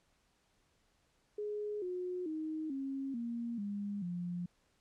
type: tone with pitch steps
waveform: sine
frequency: 418.2 / 362 / 313.3 / 271.2 / 234.7 / 203.1 / 175.83 Hz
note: G#4 / F#4 / D#4 / C#4 / A#3 / G#3 / F3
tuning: +12 / -38 / +12 / -38 / +12 / -38 / +12 cents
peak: -36 dBFS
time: 1.38-4.46 s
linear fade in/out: 5 ms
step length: 440 ms
effects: pink hiss -74 dBFS RMS until 4.8 s + low-pass 9000 Hz 12 dB/octave